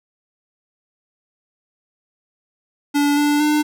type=tone with pitch steps; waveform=square; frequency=288.5 / 292.9 / 299.7 Hz; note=D4 / D4 / D4; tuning=-31 / -5 / +35 cents; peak=-15 dBFS; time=2.94-3.63 s; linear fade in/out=20 ms; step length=230 ms; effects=none